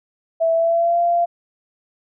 sine tone with pitch glide, 658 to 689.9 Hz, E5 to F5, -3 to -21 cents, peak -14 dBFS, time 0.4-1.26 s, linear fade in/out 20 ms, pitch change +82 cents, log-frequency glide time 0.53-0.99 s, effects none

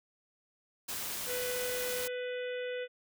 white noise, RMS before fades -38 dBFS, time 0.88-2.08 s, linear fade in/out 10 ms
harmonic tone, 496.9 Hz, B4, 11 cents sharp, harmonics 1 / 3 / 4 / 5 / 6 / 7, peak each -35 / -45 / -47 / -49 / -51 / -52 dBFS, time 1.26-2.88 s, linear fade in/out 50 ms
effects none

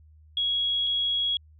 sine tone pair in turn, 3322 / 3322 Hz, G#7 / G#7, 0 / 0 cents, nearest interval unison, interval 0 cents, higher neither, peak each -23 dBFS, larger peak neither, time 0.37-0.87 / 0.87-1.37 s, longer neither, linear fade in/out 2 ms, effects added 77 Hz sine -51 dBFS peak until 1.59 s

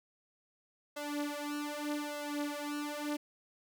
sawtooth tone with flanger, 293.7 Hz, D4, in tune, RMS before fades -38 dBFS, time 0.96-3.17 s, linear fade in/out 10 ms, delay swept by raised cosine 1.9 to 6.1 ms, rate 0.83 Hz, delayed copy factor +1, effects none

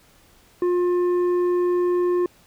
triangle tone with tanh clipping, 355.2 Hz, F4, 29 cents sharp, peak -19 dBFS, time 0.62-2.26 s, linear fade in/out 2 ms, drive 11 dB, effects pink hiss -55 dBFS RMS until 2.46 s

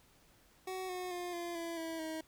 25% pulse tone with pitch steps, 374.1 / 364.1 / 354.3 / 344.8 / 335.6 / 326.6 / 317.9 Hz, F#4 / F#4 / F4 / F4 / E4 / E4 / D#4, +19 / -28 / +25 / -22 / +31 / -16 / +37 cents, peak -35 dBFS, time 0.67-2.21 s, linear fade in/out 5 ms, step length 220 ms, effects pink hiss -66 dBFS RMS until 2.27 s

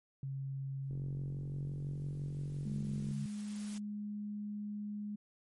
sine tone with pitch glide, 135.9 to 143.4 Hz, C#3 to D3, -34 to -41 cents, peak -37 dBFS, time 0.23-3.26 s, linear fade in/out 2 ms, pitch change +93 cents, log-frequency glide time 0.79-2.02 s
white noise with exponential growth, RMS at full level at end -50 dBFS, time 0.83-3.78 s, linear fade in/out 0 ms, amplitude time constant 640 ms
click train, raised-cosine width 3 ms, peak -36 dBFS, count 102, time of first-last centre 0.91-3.11 s, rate 45.9 Hz
sine tone, 207.7 Hz, G#3, in tune, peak -38 dBFS, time 2.65-5.16 s, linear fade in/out 10 ms
effects MP3 48 kbps

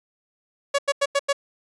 sawtooth tone bursts, 562 Hz, C#5, 24 cents sharp, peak -14 dBFS, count 5, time 0.74-1.33 s, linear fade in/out 10 ms, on 46 ms, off 90 ms, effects resampled to 22050 Hz

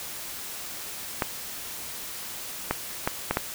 clicks, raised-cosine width 0.5 ms, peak -8 dBFS, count 5, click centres 1.222 / 2.71 / 3.075 / 3.31 / 3.371 s, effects white hiss -37 dBFS RMS until 3.54 s

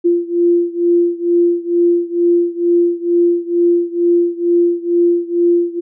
sine beating tone pair, 345 / 347.2 Hz, F4 / F4, -21 / -10 cents, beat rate 2.2 Hz, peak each -13 / -15 dBFS, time 0.04-5.81 s, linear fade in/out 20 ms, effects none

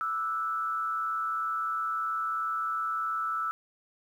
sine tone with frequency modulation, 1318.5 Hz, E6, in tune, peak -28 dBFS, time 0.01-3.51 s, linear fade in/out 0 ms, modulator 142 Hz, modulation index 0.56, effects 10-bit

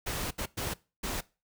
pink noise bursts at uneven times, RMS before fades -34 dBFS, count 4, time 0.06-0.31 / 0.38-0.46 / 0.57-0.74 / 1.03-1.21 s, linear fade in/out 10 ms, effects noise-tail reverb RT60 0.3 s tail -21 dB re dry

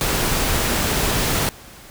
pink noise, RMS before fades -20 dBFS, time 0.01-1.49 s, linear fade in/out 0 ms, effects pink hiss -42 dBFS RMS until 1.9 s

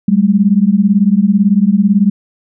sine beating tone pair, 192.5 / 210.5 Hz, G3 / G#3, -31 / +24 cents, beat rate 18 Hz, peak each -10 dBFS, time 0.08-2.1 s, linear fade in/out 5 ms, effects none

